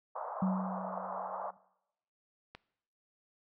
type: band-pass noise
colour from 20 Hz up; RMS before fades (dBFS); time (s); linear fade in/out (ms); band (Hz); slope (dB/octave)
pink; -40; 0.15-1.51; 10; 570 to 1200; 48
type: tone with exponential decay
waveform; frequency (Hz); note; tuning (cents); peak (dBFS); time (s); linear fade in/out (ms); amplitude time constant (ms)
sine; 187.8; F#3; +26; -26; 0.42-1.57; 5; 250
type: click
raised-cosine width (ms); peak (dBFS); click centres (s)
0.3; -30; 2.55
effects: noise-tail reverb RT60 0.8 s tail -20 dB re dry